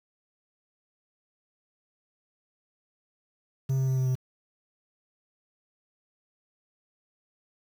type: tone with pitch steps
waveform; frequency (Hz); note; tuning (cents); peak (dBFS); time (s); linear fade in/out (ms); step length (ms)
triangle; 133.5 / 132.35 / 131.21 / 130.07 / 128.95; C3 / C3 / C3 / C3 / C3; +35 / +20 / +5 / -10 / -25; -21; 3.69-4.155; 10; 93
effects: 8-bit